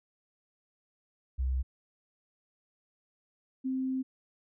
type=tone pair in turn; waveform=sine; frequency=64.6 / 261.3 Hz; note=C2 / C4; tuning=-21 / -2 cents; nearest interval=2 octaves; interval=2419 cents; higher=second; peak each=-27 / -29 dBFS; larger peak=first; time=1.38-1.63 / 3.64-4.03 s; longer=second; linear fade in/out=20 ms; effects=none